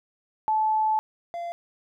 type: tone pair in turn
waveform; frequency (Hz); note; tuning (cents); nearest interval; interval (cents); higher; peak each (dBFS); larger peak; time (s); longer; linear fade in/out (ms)
sine / triangle; 868 / 687.7; A5 / F5; -24 / -27; major third; 403; first; -20 / -28; first; 0.48-0.99 / 1.34-1.52; first; 0
effects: none